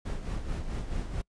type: noise with tremolo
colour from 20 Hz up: brown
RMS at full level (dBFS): -31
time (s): 0.05-1.22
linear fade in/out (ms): 10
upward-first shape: sine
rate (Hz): 4.6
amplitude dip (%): 55
effects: noise-tail reverb RT60 0.1 s tail -25 dB re dry + resampled to 22050 Hz